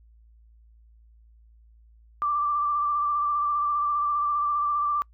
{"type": "tone with vibrato", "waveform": "sine", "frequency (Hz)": 1174.7, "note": "D6", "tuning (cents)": 0, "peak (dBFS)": -22, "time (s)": [2.22, 5.02], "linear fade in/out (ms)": 0, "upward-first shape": "square", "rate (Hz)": 15, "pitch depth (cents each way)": 20, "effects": ["noise-tail reverb RT60 0.1 s tail -26 dB re dry", "added 56 Hz sine -52 dBFS peak until 5.13 s"]}